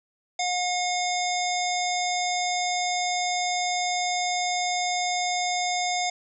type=harmonic tone; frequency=720 Hz; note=F#5; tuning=47 cents flat; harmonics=1 / 3 / 5 / 7 / 9 / 10; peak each=-26 / -31 / -33 / -34 / -36 / -36 dBFS; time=0.39-6.1 s; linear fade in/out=5 ms; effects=none